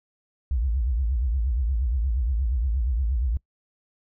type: tone with vibrato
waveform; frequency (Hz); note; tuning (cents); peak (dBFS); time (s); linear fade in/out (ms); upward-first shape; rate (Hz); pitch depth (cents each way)
sine; 61; B1; -21; -21; 0.51-3.37; 0; triangle; 8.5; 290
effects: noise-tail reverb RT60 0.1 s tail -23 dB re dry